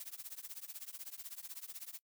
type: noise with tremolo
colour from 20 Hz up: blue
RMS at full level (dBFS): -44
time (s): 0-1.99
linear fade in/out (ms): 0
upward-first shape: triangle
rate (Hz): 16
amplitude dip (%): 100
effects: noise-tail reverb RT60 0.1 s tail -24 dB re dry